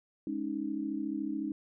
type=chord; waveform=sine; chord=Ab suspended fourth; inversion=none; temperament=equal; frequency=207.7 / 277.2 / 311.1 Hz; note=Ab3 / Db4 / Eb4; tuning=0 / 0 / 0 cents; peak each=-39 / -36 / -35 dBFS; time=0.27-1.52 s; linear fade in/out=2 ms; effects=none